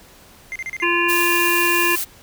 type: tone bursts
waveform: triangle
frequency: 2093 Hz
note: C7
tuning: in tune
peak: -23 dBFS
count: 5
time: 0.52-0.836 s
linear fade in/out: 0 ms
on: 36 ms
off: 34 ms
type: harmonic tone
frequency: 345.6 Hz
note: F4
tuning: 18 cents flat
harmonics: 1 / 3 / 5 / 7 / 8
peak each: -22 / -22 / -22 / -22 / -22 dBFS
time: 0.82-1.96 s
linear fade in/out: 10 ms
type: noise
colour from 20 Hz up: blue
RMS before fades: -24 dBFS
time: 1.08-2.05 s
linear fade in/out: 20 ms
effects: pink hiss -47 dBFS RMS until 2.22 s